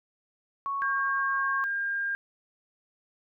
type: tone with pitch glide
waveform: sine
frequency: 1108.7 to 1095.3 Hz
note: C#6 to C#6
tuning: 0 to -21 cents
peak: -28 dBFS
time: 0.66-1.64 s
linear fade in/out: 0 ms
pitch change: -21 cents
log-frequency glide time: 0.85-1.49 s
type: tone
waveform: sine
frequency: 1606 Hz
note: G6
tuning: 41 cents sharp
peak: -27 dBFS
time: 0.82-2.15 s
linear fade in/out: 0 ms
effects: none